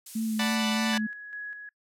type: noise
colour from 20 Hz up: violet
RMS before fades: -36 dBFS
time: 0.06-0.56 s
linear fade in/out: 5 ms
type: tone with vibrato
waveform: sine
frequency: 219.7 Hz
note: A3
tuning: 2 cents flat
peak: -26 dBFS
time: 0.15-1.07 s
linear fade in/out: 10 ms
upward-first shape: sine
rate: 3.2 Hz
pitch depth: 26 cents each way
type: chord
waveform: 10% pulse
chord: B minor seventh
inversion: first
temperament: equal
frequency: 587.3 / 740 / 880 / 987.8 Hz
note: D5 / F#5 / A5 / B5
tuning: 0 / 0 / 0 / 0 cents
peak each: -25 dBFS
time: 0.39-0.98 s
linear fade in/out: 5 ms
type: tone with tremolo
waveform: sine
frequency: 1676 Hz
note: G#6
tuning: 15 cents sharp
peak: -34 dBFS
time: 0.93-1.69 s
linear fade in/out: 2 ms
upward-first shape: square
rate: 2.5 Hz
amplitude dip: 45%
effects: noise-tail reverb RT60 0.1 s tail -24 dB re dry + low-pass 10000 Hz 12 dB/octave